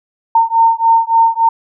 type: beating tone pair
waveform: sine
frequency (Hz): 910 / 913.5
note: A#5 / A#5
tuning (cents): -42 / -35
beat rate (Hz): 3.5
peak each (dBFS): -11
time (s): 0.35-1.49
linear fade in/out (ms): 5
effects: none